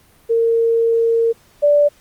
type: tone pair in turn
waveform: sine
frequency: 459.1 / 584.1 Hz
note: A#4 / D5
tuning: -26 / -10 cents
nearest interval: major third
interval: 416 cents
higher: second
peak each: -12 / -9 dBFS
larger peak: second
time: 0.29-1.33 / 1.62-1.89 s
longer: first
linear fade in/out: 20 ms
effects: pink hiss -52 dBFS RMS until 2 s + Opus 32 kbps